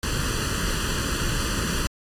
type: noise with comb filter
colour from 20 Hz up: pink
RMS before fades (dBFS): -25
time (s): 0.03-1.87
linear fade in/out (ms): 0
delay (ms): 0.67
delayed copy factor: +0.85
effects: low-pass 10000 Hz 12 dB/octave + AAC 64 kbps